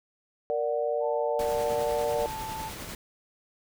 sine chord, Bb augmented, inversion none, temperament equal, 466.2 / 587.3 / 740 Hz, Bb4 / D5 / F#5, 0 / 0 / 0 cents, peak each -29 / -28 / -34 dBFS, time 0.5-2.26 s, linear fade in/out 0 ms
sine tone, 880 Hz, A5, in tune, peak -34 dBFS, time 1-2.72 s, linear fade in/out 50 ms
pink noise with tremolo, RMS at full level -38 dBFS, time 1.39-2.95 s, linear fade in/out 2 ms, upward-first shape sine, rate 10 Hz, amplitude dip 30%
effects none

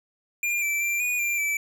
square tone with pitch steps, 2402 / 2331 / 2362 / 2458 / 2377 / 2316 Hz, D7 / D7 / D7 / D#7 / D7 / D7, +38 / -14 / +9 / -22 / +20 / -25 cents, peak -24 dBFS, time 0.43-1.57 s, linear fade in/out 2 ms, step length 190 ms, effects none

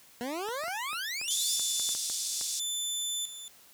20% pulse exponential sweep, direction up, 233.1 to 5588 Hz, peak -28 dBFS, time 0.21-1.56 s, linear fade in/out 0 ms
clicks, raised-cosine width 0.5 ms, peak -30 dBFS, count 11, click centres 0.487 / 0.637 / 0.681 / 0.931 / 1.214 / 1.596 / 1.797 / 1.891 / 1.95 / 2.099 / 2.412 s
20% pulse tone with tremolo, 3520 Hz, A7, in tune, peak -25 dBFS, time 1.28-3.48 s, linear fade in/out 0 ms, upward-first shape square, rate 0.76 Hz, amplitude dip 70%
pink band-pass noise, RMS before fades -34 dBFS, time 1.3-2.6 s, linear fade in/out 10 ms, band 4900 to 9300 Hz, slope 24 dB/octave
effects white hiss -57 dBFS RMS until 3.73 s + high-pass 60 Hz 12 dB/octave

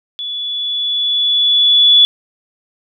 sine tone with level ramp, 3429 Hz, A7, 45 cents flat, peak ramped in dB -21 to -4 dBFS, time 0.19-2.05 s, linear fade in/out 0 ms, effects none

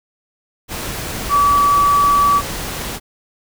sine tone in noise, 1147 Hz, D6, 41 cents flat, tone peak -10 dBFS, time 1.29-2.42 s, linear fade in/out 50 ms, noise pink, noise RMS -25 dBFS, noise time 0.68-3 s, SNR +12 dB, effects none

